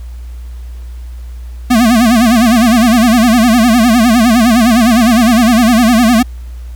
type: tone with vibrato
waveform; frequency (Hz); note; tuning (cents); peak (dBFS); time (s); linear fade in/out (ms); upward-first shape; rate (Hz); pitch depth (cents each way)
square; 233.1; A#3; 0; -6; 1.7-6.23; 10; sine; 9.8; 140
effects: added 60 Hz sine -23 dBFS peak until 6.75 s + pink hiss -46 dBFS RMS until 6.75 s